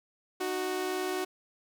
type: tone pair together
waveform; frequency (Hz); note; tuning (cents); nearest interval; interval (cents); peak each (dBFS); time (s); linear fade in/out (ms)
sawtooth; 306.7 / 370.2; D#4 / F#4; -25 / +1; minor third; 326; -34 / -27; 0.4-1.25; 10
effects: none